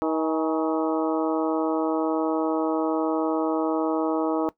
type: harmonic tone with a mistuned harmonic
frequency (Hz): 158.8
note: D#3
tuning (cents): +36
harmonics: 2 / 3 / 4 / 5 / 6 / 7 / 8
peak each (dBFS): -24 / -28 / -30 / -32 / -34 / -35 / -36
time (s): 0.02-4.49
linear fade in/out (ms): 0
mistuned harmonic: 5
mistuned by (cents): +69
effects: noise-tail reverb RT60 0.1 s tail -18 dB re dry